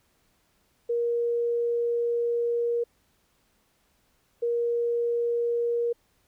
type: tone pair in turn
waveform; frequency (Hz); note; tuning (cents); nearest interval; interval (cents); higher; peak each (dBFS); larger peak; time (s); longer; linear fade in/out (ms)
sine; 472.3 / 472.3; A#4 / A#4; +23 / +23; unison; 0; neither; -23; neither; 0.89-2.84 / 4.42-5.93; first; 10
effects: pink hiss -68 dBFS RMS until 6.27 s